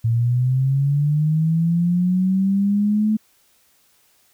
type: linear sweep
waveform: sine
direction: up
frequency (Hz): 113 to 217.4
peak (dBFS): -15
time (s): 0.04-3.17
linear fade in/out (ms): 10
effects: white hiss -59 dBFS RMS until 4.33 s